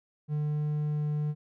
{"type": "tone", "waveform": "triangle", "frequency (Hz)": 149.9, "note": "D3", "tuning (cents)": 36, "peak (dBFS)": -25, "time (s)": [0.28, 1.35], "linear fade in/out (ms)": 50, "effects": []}